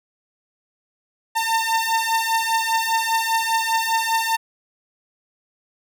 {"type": "beating tone pair", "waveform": "sawtooth", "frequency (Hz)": [901, 906], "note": ["A5", "A#5"], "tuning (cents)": [41, -50], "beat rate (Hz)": 5, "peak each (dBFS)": [-18, -18], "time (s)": [1.35, 4.37], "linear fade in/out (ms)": 20, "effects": []}